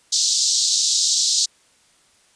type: band-pass noise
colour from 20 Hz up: pink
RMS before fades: -19 dBFS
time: 0.12-1.46 s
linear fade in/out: 10 ms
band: 3900 to 7700 Hz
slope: 48 dB/octave
effects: white hiss -57 dBFS RMS until 2.35 s + resampled to 22050 Hz